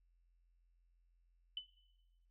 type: tone with exponential decay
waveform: sine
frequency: 3009 Hz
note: F#7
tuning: 28 cents sharp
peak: -36 dBFS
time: 1.57-1.68 s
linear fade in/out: 2 ms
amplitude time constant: 23 ms
effects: noise-tail reverb RT60 1.0 s tail -17 dB re dry + added 43 Hz sine -70 dBFS peak until 2.3 s